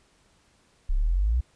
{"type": "exponential sweep", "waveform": "sine", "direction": "up", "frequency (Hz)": [31, 65], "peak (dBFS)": -20, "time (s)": [0.89, 1.41], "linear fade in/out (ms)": 10, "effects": ["pink hiss -63 dBFS RMS until 1.55 s", "resampled to 22050 Hz"]}